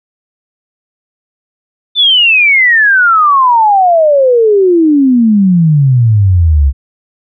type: exponential sweep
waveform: sine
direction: down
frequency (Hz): 3578 to 65.7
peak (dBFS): -4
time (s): 1.95-6.73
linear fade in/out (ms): 50
effects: none